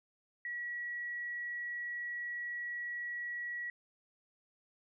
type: tone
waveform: sine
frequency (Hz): 1926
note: B6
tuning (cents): -44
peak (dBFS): -37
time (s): 0.45-3.7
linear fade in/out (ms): 2
effects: none